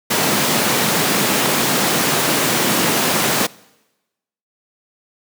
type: high-pass noise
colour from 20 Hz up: pink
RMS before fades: -17 dBFS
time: 0.1-3.47 s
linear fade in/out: 10 ms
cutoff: 150 Hz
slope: 24 dB/octave
effects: noise-tail reverb RT60 1.0 s tail -23 dB re dry